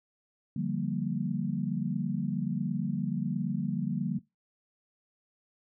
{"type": "chord", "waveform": "sine", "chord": "G minor seventh", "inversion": "second", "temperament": "equal", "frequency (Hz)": [146.83, 174.61, 196, 233.1], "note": ["D3", "F3", "G3", "Bb3"], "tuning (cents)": [0, 0, 0, 0], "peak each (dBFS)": -34, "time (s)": [0.56, 4.19], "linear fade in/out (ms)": 5, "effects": ["noise-tail reverb RT60 0.2 s tail -20 dB re dry"]}